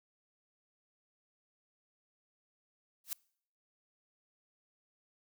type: noise with exponential growth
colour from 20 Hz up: blue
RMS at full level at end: -33 dBFS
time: 3.04-3.13 s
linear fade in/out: 1 ms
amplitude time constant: 19 ms
effects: noise-tail reverb RT60 0.6 s tail -25 dB re dry